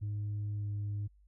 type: tone with pitch glide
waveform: sine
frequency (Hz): 103.83 to 102.82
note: G#2 to G#2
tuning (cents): 0 to -17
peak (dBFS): -31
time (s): 0.01-1.08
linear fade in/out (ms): 20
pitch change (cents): -17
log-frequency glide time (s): 0.55-0.67
effects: tanh soft clip ceiling -32 dBFS + added 50 Hz sine -60 dBFS peak until 1.27 s